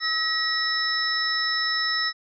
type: tone cluster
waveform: sine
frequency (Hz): 1289 / 1908 / 3916 / 5270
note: E6 / A#6 / B7 / E8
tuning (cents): -39 / +40 / -15 / -1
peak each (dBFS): -31 / -26 / -30 / -26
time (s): 0-2.13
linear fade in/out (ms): 50
effects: none